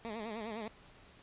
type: tone with vibrato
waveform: 15% pulse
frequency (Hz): 220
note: A3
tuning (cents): 0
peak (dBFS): -33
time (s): 0.05-0.68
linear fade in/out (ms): 0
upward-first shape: sine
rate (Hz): 9.8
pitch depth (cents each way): 110
effects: pink hiss -59 dBFS RMS until 1.22 s + resampled to 8000 Hz